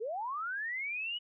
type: linear sweep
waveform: sine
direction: up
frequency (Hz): 404.5 to 2960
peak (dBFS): -34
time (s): 0-1.19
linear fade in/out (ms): 20
effects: none